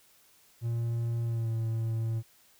triangle tone with pitch glide, 116.7 to 112.99 Hz, A#2 to A2, +2 to +46 cents, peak -26 dBFS, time 0.61-2.23 s, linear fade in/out 50 ms, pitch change -56 cents, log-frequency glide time 1.24-1.52 s, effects white hiss -62 dBFS RMS until 2.59 s

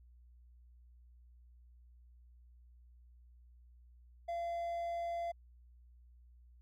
triangle tone, 684 Hz, F5, 36 cents flat, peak -34 dBFS, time 4.28-5.32 s, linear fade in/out 10 ms, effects added 60 Hz sine -58 dBFS peak until 6.61 s

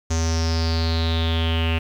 square tone with low-pass filter sweep, 81.8 Hz, E2, 13 cents flat, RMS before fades -21 dBFS, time 0.1-1.79 s, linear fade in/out 10 ms, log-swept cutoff 6400 to 2700 Hz, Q 7.6, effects 8-bit

